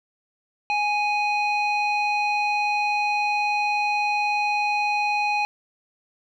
square tone with low-pass filter, 830.6 Hz, G#5, in tune, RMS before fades -23 dBFS, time 0.7-5.45 s, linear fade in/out 0 ms, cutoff 3100 Hz, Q 6.7, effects none

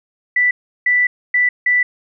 sine tone bursts at uneven times, 1975.5 Hz, B6, in tune, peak -11 dBFS, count 4, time 0.36-0.51 / 0.86-1.07 / 1.34-1.49 / 1.66-1.83 s, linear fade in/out 5 ms, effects none

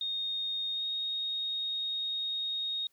sine tone with pitch glide, 3700 to 3730 Hz, A#7 to A#7, -14 to 0 cents, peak -31 dBFS, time 0.01-2.87 s, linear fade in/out 2 ms, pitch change +14 cents, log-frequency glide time 0.72-0.84 s, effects white hiss -72 dBFS RMS until 2.92 s

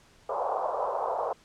pink band-pass noise, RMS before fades -30 dBFS, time 0.29-1.33 s, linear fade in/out 5 ms, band 480 to 1100 Hz, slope 48 dB/octave, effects pink hiss -59 dBFS RMS until 1.44 s + low-pass 8000 Hz 12 dB/octave

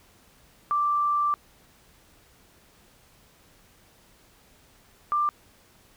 sine tone pair in turn, 1174.7 / 1185.6 Hz, D6 / D6, 0 / +16 cents, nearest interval unison, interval 16 cents, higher second, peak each -21 dBFS, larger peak neither, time 0.71-1.34 / 5.12-5.29 s, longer first, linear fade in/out 0 ms, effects pink hiss -58 dBFS RMS until 5.96 s

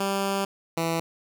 10% pulse tone pair in turn, 196.5 / 165.24 Hz, G3 / E3, +4 / +4 cents, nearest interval minor third, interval 300 cents, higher first, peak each -16 dBFS, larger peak neither, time 0-0.45 / 0.77-1 s, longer first, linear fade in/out 5 ms, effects none

